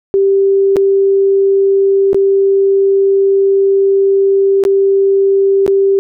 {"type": "tone with dropouts", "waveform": "sine", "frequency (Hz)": 392, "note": "G4", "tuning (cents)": 0, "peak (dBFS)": -7, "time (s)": [0.14, 5.99], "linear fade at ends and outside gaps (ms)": 0, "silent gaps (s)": [[0.76, 0.767], [2.131, 2.145], [4.638, 4.651], [5.664, 5.678]], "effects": []}